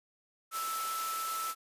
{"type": "tone in noise", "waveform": "sine", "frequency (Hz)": 1318.5, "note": "E6", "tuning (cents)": 0, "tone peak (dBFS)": -34, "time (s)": [0.51, 1.55], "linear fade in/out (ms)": 50, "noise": "white", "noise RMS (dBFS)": -39, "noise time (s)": [0.51, 1.55], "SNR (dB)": 2, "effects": ["high-pass 400 Hz 12 dB/octave", "resampled to 32000 Hz"]}